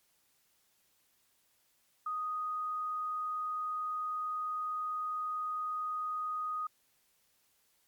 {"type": "tone", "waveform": "sine", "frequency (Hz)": 1244.5, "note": "D#6", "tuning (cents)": 0, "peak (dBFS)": -33, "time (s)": [2.06, 6.67], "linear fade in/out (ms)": 5, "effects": ["white hiss -72 dBFS RMS until 7.87 s", "MP3 96 kbps"]}